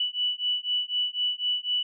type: beating tone pair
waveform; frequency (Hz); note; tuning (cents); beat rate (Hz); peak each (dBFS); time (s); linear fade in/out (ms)
sine; 2960 / 2964; F#7 / F#7; 0 / +2; 4; -28; 0-1.83; 5
effects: none